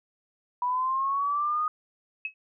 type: linear sweep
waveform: sine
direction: up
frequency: 977 to 1244.5 Hz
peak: -24 dBFS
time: 0.62-1.68 s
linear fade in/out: 2 ms
type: tone with exponential decay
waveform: sine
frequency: 2572 Hz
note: E7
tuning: 43 cents flat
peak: -25 dBFS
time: 2.25-2.34 s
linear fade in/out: 2 ms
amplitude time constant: 19 ms
effects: none